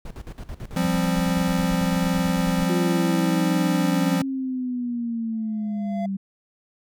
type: noise with tremolo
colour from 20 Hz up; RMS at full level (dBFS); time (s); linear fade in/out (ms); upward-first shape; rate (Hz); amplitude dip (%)
brown; -33; 0.05-2.65; 5; square; 9.1; 80
type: chord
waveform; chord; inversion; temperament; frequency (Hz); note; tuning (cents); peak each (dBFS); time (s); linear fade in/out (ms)
square; F suspended second; none; equal; 174.61 / 196 / 261.6; F3 / G3 / C4; 0 / 0 / 0; -23 / -27 / -27; 0.76-4.22; 5
type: exponential sweep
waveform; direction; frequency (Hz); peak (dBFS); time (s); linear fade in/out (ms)
sine; down; 354.6 to 193.1; -24; 2.69-6.17; 10
type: tone with exponential growth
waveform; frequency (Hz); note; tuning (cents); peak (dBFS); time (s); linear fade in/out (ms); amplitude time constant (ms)
triangle; 682; F5; -41; -24; 5.32-6.06; 5; 160
effects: none